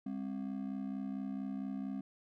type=ring-modulated tone; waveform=triangle; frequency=233.1 Hz; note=A#3; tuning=in tune; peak=-32 dBFS; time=0.06-2.01 s; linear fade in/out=5 ms; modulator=32.2 Hz; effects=none